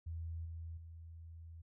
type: tone with level steps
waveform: sine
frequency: 82.41 Hz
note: E2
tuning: in tune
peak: -40 / -43 / -49 dBFS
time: 0.06-1.62 s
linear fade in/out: 10 ms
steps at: 0.45 / 0.77 s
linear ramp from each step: 5 ms
effects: none